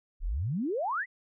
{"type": "exponential sweep", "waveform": "sine", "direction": "up", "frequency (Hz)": [31.16, 2093], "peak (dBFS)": -28, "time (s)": [0.2, 1.06], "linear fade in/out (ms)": 50, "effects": []}